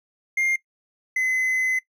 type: tone pair in turn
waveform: triangle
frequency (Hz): 2115 / 2036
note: C7 / C7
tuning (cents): +18 / -48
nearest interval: minor second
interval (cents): 66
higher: first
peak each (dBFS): -18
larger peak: neither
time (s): 0.37-0.56 / 1.16-1.79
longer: second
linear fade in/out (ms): 5
effects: noise-tail reverb RT60 0.1 s tail -19 dB re dry